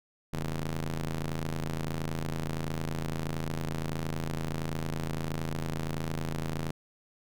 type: ring-modulated tone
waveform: sawtooth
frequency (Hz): 81.5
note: E2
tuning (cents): -19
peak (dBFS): -24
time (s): 0.33-6.71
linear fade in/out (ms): 5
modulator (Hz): 67.1
effects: none